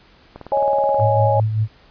click train, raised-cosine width 1 ms, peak -20 dBFS, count 13, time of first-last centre 0.36-0.998 s, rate 18.8 Hz
sine chord, C# suspended second, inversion none, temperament equal with one note detuned, 554.4 / 625.1 / 830.6 Hz, C#5 / D#5 / G#5, 0 / +8 / 0 cents, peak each -18 / -22 / -18 dBFS, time 0.52-1.4 s, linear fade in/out 2 ms
sine tone with tremolo, 108.7 Hz, A2, 21 cents flat, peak -14 dBFS, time 0.98-1.68 s, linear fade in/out 50 ms, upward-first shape sine, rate 5.1 Hz, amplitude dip 50%
effects pink hiss -51 dBFS RMS until 1.9 s + resampled to 11025 Hz

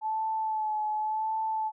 sine tone with vibrato, 867 Hz, A5, 26 cents flat, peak -27 dBFS, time 0.01-1.72 s, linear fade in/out 50 ms, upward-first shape sine, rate 0.89 Hz, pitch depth 28 cents each way, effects none

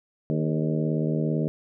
harmonic tone with a mistuned harmonic, 77.78 Hz, D#2, in tune, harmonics 2 / 3 / 4 / 5 / 6 / 7 / 8, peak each -25 / -29 / -31 / -33 / -35 / -36 / -37 dBFS, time 0.3-1.48 s, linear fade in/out 0 ms, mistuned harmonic 5, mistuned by +57 cents, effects none

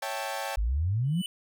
sawtooth chord, A dominant seventh, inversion first, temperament equal, 554.4 / 659.3 / 784 / 880 Hz, C#5 / E5 / G5 / A5, 0 / 0 / 0 / 0 cents, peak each -33 / -35 / -32 / -33 dBFS, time 0.02-0.56 s, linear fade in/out 5 ms
sine exponential sweep, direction up, 47.79 to 190 Hz, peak -24 dBFS, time 0.57-1.22 s, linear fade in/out 10 ms
square tone with exponential growth, 2980 Hz, F#7, 12 cents sharp, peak -31 dBFS, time 1.04-1.26 s, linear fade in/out 1 ms, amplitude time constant 46 ms
effects none

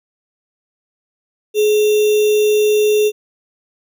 sine tone with sample-and-hold, 422.9 Hz, G#4, 31 cents sharp, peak -10 dBFS, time 1.54-3.12 s, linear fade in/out 50 ms, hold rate 3150 Hz, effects none

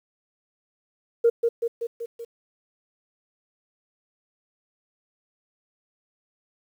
sine tone with echo, 466.2 Hz, A#4, in tune, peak -13 dBFS, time 1.24-1.3 s, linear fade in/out 10 ms, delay 190 ms, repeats 5, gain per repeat -4 dB, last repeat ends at 2.25 s, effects tanh soft clip ceiling -10 dBFS + 9-bit

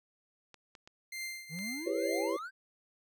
clicks, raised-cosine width 0.2 ms, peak -34 dBFS, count 4, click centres 0.543 / 0.752 / 0.875 / 1.589 s
sawtooth tone with tremolo, 2093 Hz, C7, in tune, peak -33 dBFS, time 1.12-2.39 s, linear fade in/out 5 ms, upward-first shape triangle, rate 2.2 Hz, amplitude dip 80%
triangle exponential sweep, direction up, 146.83 to 1611 Hz, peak -37 dBFS, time 1.49-2.51 s, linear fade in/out 50 ms
sine chord, C# half-diminished seventh, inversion first, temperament just, 332.6 / 399.1 / 498.9 / 554.4 Hz, E4 / G4 / B4 / C#5, +16 / +31 / +17 / 0 cents, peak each -36 dBFS, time 1.86-2.37 s, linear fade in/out 10 ms
effects none

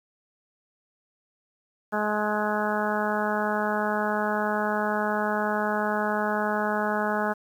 harmonic tone with a mistuned harmonic, 211 Hz, G#3, 28 cents sharp, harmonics 1 / 2 / 3 / 4 / 5 / 6 / 7 / 8, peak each -30 / -32 / -30 / -30 / -34 / -34 / -32 / -36 dBFS, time 1.92-7.34 s, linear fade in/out 20 ms, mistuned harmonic 8, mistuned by -17 cents, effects 9-bit

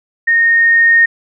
sine tone with level ramp, 1847 Hz, A#6, 16 cents flat, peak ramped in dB -8 to -5 dBFS, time 0.27-1.06 s, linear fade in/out 10 ms, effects none

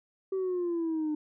sine exponential sweep, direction down, 386.4 to 300.3 Hz, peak -26 dBFS, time 0.32-1.15 s, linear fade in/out 5 ms, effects tanh soft clip ceiling -26 dBFS

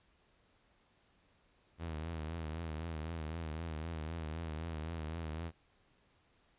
sawtooth tone with vibrato, 80.3 Hz, E2, 45 cents flat, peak -35 dBFS, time 1.78-5.52 s, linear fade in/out 50 ms, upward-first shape triangle, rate 3.9 Hz, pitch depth 100 cents each way, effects pink hiss -71 dBFS RMS until 6.58 s + resampled to 8000 Hz

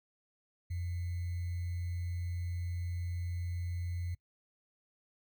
sine tone with sample-and-hold, 87.31 Hz, F2, in tune, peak -34 dBFS, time 0.7-4.15 s, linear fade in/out 10 ms, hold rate 2100 Hz, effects noise-tail reverb RT60 0.1 s tail -22 dB re dry

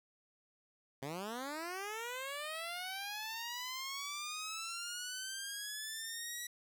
10% pulse linear sweep, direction up, 129.6 to 1943 Hz, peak -32 dBFS, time 1.02-6.47 s, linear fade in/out 5 ms, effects none

